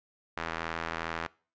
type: tone with band-pass filter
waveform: sawtooth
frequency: 82.41 Hz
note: E2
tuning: in tune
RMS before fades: -36 dBFS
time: 0.37-1.27 s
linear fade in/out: 5 ms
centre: 1500 Hz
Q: 1.1
effects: noise-tail reverb RT60 0.4 s tail -23 dB re dry + resampled to 16000 Hz